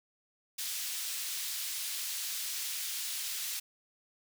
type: high-pass noise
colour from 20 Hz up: pink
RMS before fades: -37 dBFS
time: 0.58-3.6 s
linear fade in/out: 10 ms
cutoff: 3500 Hz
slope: 12 dB/octave
effects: none